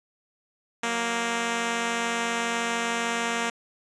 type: tone pair together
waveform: 5% pulse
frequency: 185.33 / 233.1 Hz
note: F#3 / A#3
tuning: +3 / 0 cents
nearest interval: major third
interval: 397 cents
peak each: -26 / -14 dBFS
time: 0.83-3.5 s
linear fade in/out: 5 ms
effects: resampled to 22050 Hz